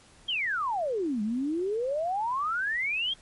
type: exponential two-way sweep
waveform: sine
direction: down then up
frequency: 3304 to 203.1 to 3304 Hz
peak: -26 dBFS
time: 0.28-3.14 s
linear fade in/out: 10 ms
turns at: 1.22 s
effects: pink hiss -56 dBFS RMS until 3.21 s + MP3 48 kbps